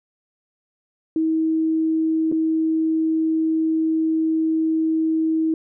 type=tone with dropouts; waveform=sine; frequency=319.8 Hz; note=D#4; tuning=48 cents sharp; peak=-17 dBFS; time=1.16-5.54 s; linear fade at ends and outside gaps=2 ms; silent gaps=2.316-2.323 s; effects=none